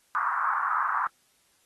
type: band-pass noise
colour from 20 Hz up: white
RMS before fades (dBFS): -27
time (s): 0.15-1.07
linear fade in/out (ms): 0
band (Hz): 980 to 1400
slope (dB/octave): 48
effects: white hiss -66 dBFS RMS until 1.65 s + AAC 32 kbps